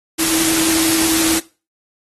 sine tone in noise, 324.9 Hz, E4, 25 cents flat, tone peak -18 dBFS, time 0.18-1.4 s, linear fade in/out 20 ms, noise white, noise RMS -17 dBFS, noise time 0.18-1.4 s, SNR -4 dB, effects noise-tail reverb RT60 0.3 s tail -18 dB re dry + AAC 32 kbps

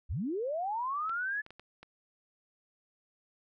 sine linear sweep, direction up, 45.95 to 1735 Hz, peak -31 dBFS, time 0.09-1.42 s, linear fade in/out 20 ms
clicks, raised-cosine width 0.3 ms, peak -33 dBFS, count 5, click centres 1.095 / 1.464 / 1.506 / 1.596 / 1.83 s
effects none

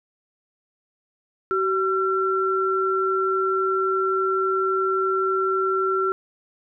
sine tone pair together, 380.5 / 1355.9 Hz, F#4 / E6, +48 / +48 cents, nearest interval octave + minor seventh, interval 2200 cents, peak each -22 dBFS, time 1.51-6.12 s, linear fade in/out 0 ms, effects none

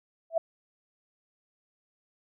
sine tone with exponential growth, 659.3 Hz, E5, in tune, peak -18 dBFS, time 0.3-0.38 s, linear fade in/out 5 ms, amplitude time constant 17 ms, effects none

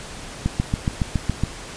click train, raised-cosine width 5 ms, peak -7 dBFS, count 8, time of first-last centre 0.46-1.436 s, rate 7.17 Hz, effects pink hiss -36 dBFS RMS until 1.76 s + resampled to 22050 Hz

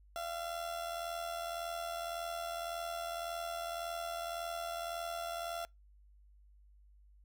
30% pulse tone with amplitude modulation, 682 Hz, F5, 41 cents flat, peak -33 dBFS, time 0.16-5.65 s, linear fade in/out 0 ms, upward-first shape sine, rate 81.8 Hz, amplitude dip 55%, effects noise-tail reverb RT60 0.2 s tail -26 dB re dry + added 50 Hz sine -59 dBFS peak until 7.24 s

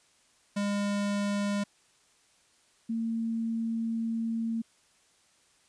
square / sine tone pair in turn, 202.9 / 227.3 Hz, G#3 / A#3, -40 / -43 cents, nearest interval major second, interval 197 cents, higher second, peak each -28 dBFS, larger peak neither, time 0.56-1.64 / 2.89-4.62 s, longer second, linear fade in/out 10 ms, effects white hiss -65 dBFS RMS until 5.68 s + resampled to 22050 Hz

